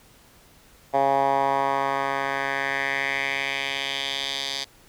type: tone with band-pass filter sweep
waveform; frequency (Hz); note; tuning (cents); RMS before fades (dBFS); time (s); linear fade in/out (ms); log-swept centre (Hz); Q
10% pulse; 137.4; C#3; -15; -25; 0.93-4.65; 20; 740 to 4300; 2.7
effects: pink hiss -54 dBFS RMS until 4.88 s